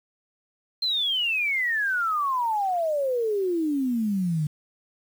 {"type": "exponential sweep", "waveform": "sine", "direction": "down", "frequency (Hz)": [4186, 146.83], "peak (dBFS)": -22, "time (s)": [0.82, 4.47], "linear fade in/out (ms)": 5, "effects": ["8-bit"]}